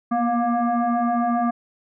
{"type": "tone with frequency modulation", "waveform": "sine", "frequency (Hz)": 233.3, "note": "A#3", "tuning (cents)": 2, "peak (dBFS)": -18, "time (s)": [0.11, 1.51], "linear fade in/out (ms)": 10, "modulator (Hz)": 474, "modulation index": 1.8, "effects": []}